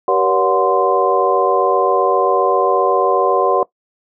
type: tone cluster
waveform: sine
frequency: 385.4 / 480.3 / 568 / 729 / 1039 Hz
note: G4 / B4 / C#5 / F#5 / C6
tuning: -29 / -48 / +42 / -26 / -12 cents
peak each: -18 dBFS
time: 0.08-3.63 s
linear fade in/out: 2 ms
effects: noise-tail reverb RT60 0.1 s tail -19 dB re dry

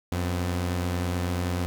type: tone pair together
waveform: sawtooth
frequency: 89.28 / 254.5 Hz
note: F2 / C4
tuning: +39 / -48 cents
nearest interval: octave + tritone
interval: 1813 cents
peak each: -22 / -31 dBFS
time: 0.12-1.66 s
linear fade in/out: 0 ms
effects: none

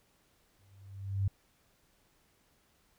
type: tone with exponential growth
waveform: sine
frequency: 98 Hz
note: G2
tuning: in tune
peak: -25 dBFS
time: 0.59-1.28 s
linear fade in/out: 5 ms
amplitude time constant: 150 ms
effects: pink hiss -70 dBFS RMS until 2.98 s

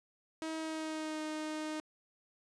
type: tone with pitch glide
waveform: sawtooth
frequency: 319.1 to 309.1 Hz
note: D#4 to D#4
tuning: +44 to -11 cents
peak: -33 dBFS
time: 0.42-1.8 s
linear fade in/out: 0 ms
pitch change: -55 cents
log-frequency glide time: 0.58-1.22 s
effects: resampled to 22050 Hz

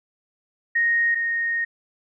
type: tone pair in turn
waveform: sine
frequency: 1864.7 / 1856.9 Hz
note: A#6 / A#6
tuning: 0 / -7 cents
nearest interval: unison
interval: 7 cents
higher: first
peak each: -17 / -21 dBFS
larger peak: first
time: 0.75-1.15 / 1.15-1.65 s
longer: second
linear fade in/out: 10 ms
effects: none

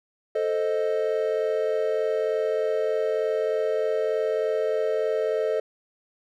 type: chord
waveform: triangle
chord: A diminished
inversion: none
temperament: equal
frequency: 440 / 523.3 / 622.3 Hz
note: A4 / C5 / Eb5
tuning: 0 / 0 / 0 cents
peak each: -23 / -27 / -25 dBFS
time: 0.35-5.6 s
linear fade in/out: 5 ms
effects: none

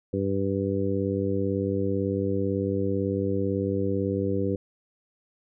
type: harmonic tone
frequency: 98 Hz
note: G2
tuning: in tune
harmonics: 1 / 2 / 3 / 4 / 5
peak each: -30 / -30 / -30 / -30 / -30 dBFS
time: 0.13-4.56 s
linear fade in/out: 5 ms
effects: none

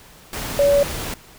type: tone in noise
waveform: sine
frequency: 568 Hz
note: C#5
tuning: 42 cents sharp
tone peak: -12 dBFS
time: 0.59-0.83 s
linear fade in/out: 2 ms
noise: pink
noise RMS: -28 dBFS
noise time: 0.33-1.14 s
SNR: +13 dB
effects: pink hiss -46 dBFS RMS until 1.38 s

